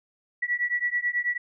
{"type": "beating tone pair", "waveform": "sine", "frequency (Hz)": [1939, 1948.2], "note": ["B6", "B6"], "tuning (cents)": [-32, -24], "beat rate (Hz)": 9.2, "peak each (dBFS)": -27, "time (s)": [0.42, 1.38], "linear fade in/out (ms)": 10, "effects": []}